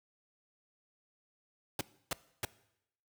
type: noise bursts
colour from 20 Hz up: pink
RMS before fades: -34 dBFS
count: 3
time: 1.79-2.45 s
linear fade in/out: 2 ms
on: 20 ms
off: 300 ms
effects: noise-tail reverb RT60 0.8 s tail -20 dB re dry + high-pass 60 Hz 12 dB/octave